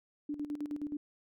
sine tone with tremolo, 293.7 Hz, D4, in tune, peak -33 dBFS, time 0.29-0.97 s, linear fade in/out 5 ms, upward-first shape square, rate 9.5 Hz, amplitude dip 70%, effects none

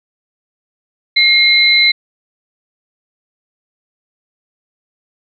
sine tone pair together, 2134 / 4025 Hz, C7 / B7, +34 / +32 cents, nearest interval major seventh, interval 1098 cents, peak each -10 dBFS, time 1.16-1.92 s, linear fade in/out 10 ms, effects none

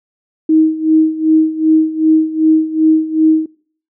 sine tone with tremolo, 315.7 Hz, D#4, 25 cents sharp, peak -5 dBFS, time 0.49-3.46 s, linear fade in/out 5 ms, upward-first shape sine, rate 2.6 Hz, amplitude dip 80%, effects noise-tail reverb RT60 0.5 s tail -21 dB re dry

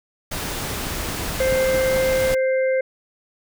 pink noise, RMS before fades -27 dBFS, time 0.31-2.35 s, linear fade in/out 10 ms
click train, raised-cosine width 3 ms, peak -19 dBFS, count 7, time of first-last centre 0.65-1.963 s, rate 4.57 Hz
harmonic tone, 523.3 Hz, C5, in tune, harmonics 1 / 3 / 4, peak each -17 / -32 / -30 dBFS, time 1.4-2.81 s, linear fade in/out 5 ms
effects none

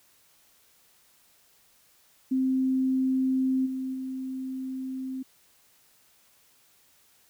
sine tone with level steps, 261.5 Hz, C4, 1 cent flat, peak -22 / -29 / -31 dBFS, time 2.31-5.23 s, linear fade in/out 10 ms, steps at 3.65 / 3.93 s, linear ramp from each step 20 ms, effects white hiss -62 dBFS RMS until 7.29 s

